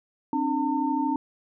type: tone cluster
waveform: sine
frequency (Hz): 266.5 / 299.2 / 905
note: C4 / D4 / A5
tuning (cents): +32 / +32 / +48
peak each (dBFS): -27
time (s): 0.33-1.16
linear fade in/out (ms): 2
effects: none